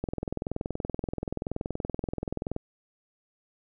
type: click train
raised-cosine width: 2 ms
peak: -17 dBFS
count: 54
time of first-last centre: 0.04-2.564 s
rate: 21 Hz
effects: none